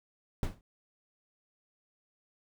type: noise with exponential decay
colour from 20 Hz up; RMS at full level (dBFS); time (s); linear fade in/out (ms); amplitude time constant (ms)
brown; -27; 0.43-0.61; 1; 38
effects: none